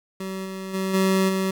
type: tone with level steps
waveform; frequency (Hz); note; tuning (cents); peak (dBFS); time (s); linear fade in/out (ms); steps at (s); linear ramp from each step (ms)
25% pulse; 190.5; G3; -49; -25 / -27 / -20 / -14 / -18; 0.2-1.51; 5; 0.44 / 0.73 / 0.93 / 1.28; 20
effects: 9-bit